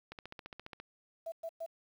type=click train; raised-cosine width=0.3 ms; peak=-29 dBFS; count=11; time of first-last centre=0.12-0.8 s; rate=14.7 Hz
type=tone bursts; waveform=sine; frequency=659.3 Hz; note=E5; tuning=in tune; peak=-37 dBFS; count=3; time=1.26-1.663 s; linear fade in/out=10 ms; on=61 ms; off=110 ms
effects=10-bit